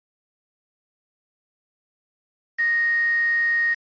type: tone with quantisation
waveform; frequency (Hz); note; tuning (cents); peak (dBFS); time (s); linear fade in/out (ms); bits
sine; 1864.7; A#6; 0; -18; 2.58-3.75; 20; 5
effects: resampled to 11025 Hz